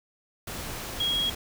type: tone in noise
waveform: sine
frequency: 3294 Hz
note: G#7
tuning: 15 cents flat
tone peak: -24 dBFS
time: 1-1.3 s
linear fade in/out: 5 ms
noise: pink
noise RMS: -36 dBFS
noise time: 0.47-1.35 s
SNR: +9 dB
effects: none